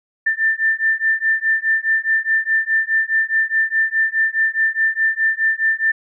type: beating tone pair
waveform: sine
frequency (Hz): 1781 / 1785.8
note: A6 / A6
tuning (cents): +21 / +25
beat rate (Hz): 4.8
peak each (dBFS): -18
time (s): 0.26-5.92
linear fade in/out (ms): 10
effects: none